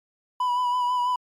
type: tone with vibrato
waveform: triangle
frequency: 987.8 Hz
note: B5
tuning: in tune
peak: -19 dBFS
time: 0.4-1.16 s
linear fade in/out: 5 ms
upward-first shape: sine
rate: 6.1 Hz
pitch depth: 28 cents each way
effects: MP3 96 kbps